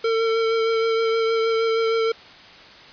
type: tone with vibrato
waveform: square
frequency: 451.3 Hz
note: A4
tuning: 44 cents sharp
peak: -19 dBFS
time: 0.04-2.12 s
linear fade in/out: 5 ms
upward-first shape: sine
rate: 6.4 Hz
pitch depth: 16 cents each way
effects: white hiss -44 dBFS RMS until 2.92 s + resampled to 11025 Hz